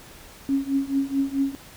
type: tone with tremolo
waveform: sine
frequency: 274.3 Hz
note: C#4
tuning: 18 cents flat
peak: -17 dBFS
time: 0.49-1.55 s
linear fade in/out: 0 ms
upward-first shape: triangle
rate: 4.6 Hz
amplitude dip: 95%
effects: pink hiss -46 dBFS RMS until 1.76 s